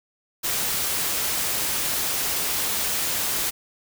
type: noise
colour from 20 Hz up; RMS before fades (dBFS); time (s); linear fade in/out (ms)
white; -25; 0.43-3.51; 20
effects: none